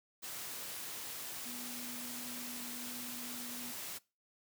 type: tone in noise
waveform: sine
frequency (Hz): 243.8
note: B3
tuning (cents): -22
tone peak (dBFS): -48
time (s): 1.45-3.73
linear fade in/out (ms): 20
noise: white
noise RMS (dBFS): -44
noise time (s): 0.22-3.99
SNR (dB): -7
effects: noise-tail reverb RT60 0.3 s tail -23 dB re dry + high-pass 100 Hz 12 dB/octave